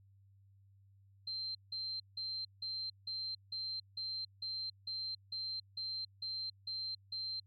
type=tone bursts; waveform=sine; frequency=4133 Hz; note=C8; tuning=22 cents flat; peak=-38 dBFS; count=14; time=1.27-7.4 s; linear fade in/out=5 ms; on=280 ms; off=170 ms; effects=added 98 Hz sine -62 dBFS peak until 7.46 s